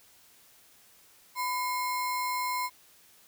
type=tone with sample-and-hold; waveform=sine; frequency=1000 Hz; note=B5; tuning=21 cents sharp; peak=-28 dBFS; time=1.35-2.7 s; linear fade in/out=50 ms; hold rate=3150 Hz; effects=white hiss -59 dBFS RMS until 3.27 s